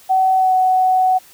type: tone with pitch glide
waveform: sine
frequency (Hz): 756 to 745.6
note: F#5 to F#5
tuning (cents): +37 to +13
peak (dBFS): -11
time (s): 0.09-1.19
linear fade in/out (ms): 20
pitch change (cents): -24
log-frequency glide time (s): 0.36-0.54
effects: white hiss -46 dBFS RMS until 1.33 s